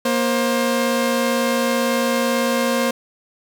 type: tone pair together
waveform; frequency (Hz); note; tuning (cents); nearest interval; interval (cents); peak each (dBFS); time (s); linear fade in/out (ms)
sawtooth; 236.5 / 531; A#3 / C5; +25 / +25; octave + major second; 1400; -16; 0.05-2.91; 5
effects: none